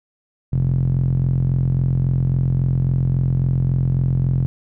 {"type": "tone with band-pass filter", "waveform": "sawtooth", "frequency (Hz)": 43.65, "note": "F1", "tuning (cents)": 0, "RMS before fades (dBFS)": -18, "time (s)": [0.52, 4.46], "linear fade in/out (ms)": 0, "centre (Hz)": 130, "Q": 4.5, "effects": []}